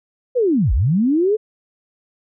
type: linear two-way sweep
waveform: sine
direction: down then up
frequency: 523.3 to 43.94 to 445.4 Hz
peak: -13 dBFS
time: 0.35-1.37 s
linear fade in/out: 20 ms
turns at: 0.73 s
effects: none